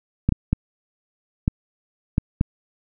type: clicks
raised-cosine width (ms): 5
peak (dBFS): -5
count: 6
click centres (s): 0.29 / 0.323 / 0.53 / 1.479 / 2.181 / 2.411
effects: none